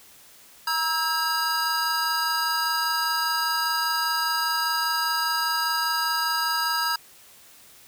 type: tone cluster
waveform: square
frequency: 946 / 1307 / 1616 / 4873 Hz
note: A#5 / E6 / G#6 / D#8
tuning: +25 / -15 / -48 / -37 cents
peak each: -29 dBFS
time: 0.67-6.96 s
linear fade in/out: 5 ms
effects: white hiss -51 dBFS RMS until 7.87 s